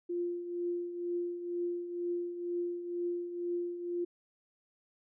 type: tone with tremolo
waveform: sine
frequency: 349.2 Hz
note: F4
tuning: in tune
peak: -30 dBFS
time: 0.09-4.05 s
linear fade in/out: 10 ms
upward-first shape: triangle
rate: 2.1 Hz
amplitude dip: 65%
effects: none